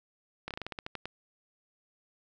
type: slowing click train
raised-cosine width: 0.3 ms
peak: -21 dBFS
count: 11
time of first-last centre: 0.48-1.056 s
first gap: 27 ms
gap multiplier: 1.16
effects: none